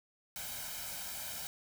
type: noise with comb filter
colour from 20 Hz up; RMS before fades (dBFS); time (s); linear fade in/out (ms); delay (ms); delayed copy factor
white; -42; 0.36-1.47; 0; 1.3; +0.7
effects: none

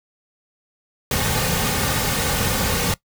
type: noise with comb filter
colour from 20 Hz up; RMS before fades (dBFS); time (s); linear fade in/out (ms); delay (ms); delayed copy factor
pink; -21; 1.11-2.94; 2; 3; -0.6
effects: noise-tail reverb RT60 0.1 s tail -20 dB re dry

